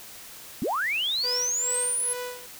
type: linear sweep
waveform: sine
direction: up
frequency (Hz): 175.3 to 10780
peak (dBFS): -24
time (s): 0.62-2.13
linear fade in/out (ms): 0
type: tone with tremolo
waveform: sawtooth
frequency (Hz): 493.9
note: B4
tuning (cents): 0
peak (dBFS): -27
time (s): 1.23-2.47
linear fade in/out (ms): 20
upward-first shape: sine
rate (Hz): 2.3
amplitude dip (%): 85
effects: white hiss -44 dBFS RMS until 2.59 s